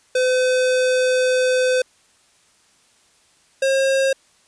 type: tone pair in turn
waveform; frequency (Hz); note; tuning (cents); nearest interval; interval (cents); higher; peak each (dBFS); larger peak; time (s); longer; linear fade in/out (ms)
square; 509 / 537.6; C5 / C5; -48 / +47; minor second; 95; second; -16; neither; 0.15-1.82 / 3.62-4.13; first; 5
effects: white hiss -57 dBFS RMS until 4.47 s + resampled to 22050 Hz